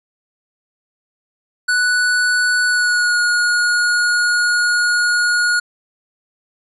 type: tone with pitch glide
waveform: square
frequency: 1480 to 1442 Hz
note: F#6 to F#6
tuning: 0 to -45 cents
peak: -14 dBFS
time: 1.68-5.6 s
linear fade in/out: 10 ms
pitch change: -45 cents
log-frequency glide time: 2.67-3.17 s
effects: resampled to 24000 Hz